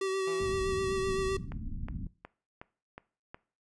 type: tone with vibrato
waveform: square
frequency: 383.4 Hz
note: G4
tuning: 38 cents flat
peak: -30 dBFS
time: 0.01-1.37 s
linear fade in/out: 5 ms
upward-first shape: sine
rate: 7.8 Hz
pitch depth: 21 cents each way
type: tone with exponential decay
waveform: 10% pulse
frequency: 168.2 Hz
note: E3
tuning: 35 cents sharp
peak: -34 dBFS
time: 0.27-1.06 s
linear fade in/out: 2 ms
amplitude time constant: 170 ms
type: low-pass noise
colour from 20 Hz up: pink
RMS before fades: -38 dBFS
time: 0.4-2.07 s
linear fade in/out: 2 ms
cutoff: 260 Hz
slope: 48 dB/octave
type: click train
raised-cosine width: 0.5 ms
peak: -28 dBFS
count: 6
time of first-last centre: 1.52-3.345 s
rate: 2.74 Hz
effects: noise-tail reverb RT60 0.4 s tail -20 dB re dry + resampled to 22050 Hz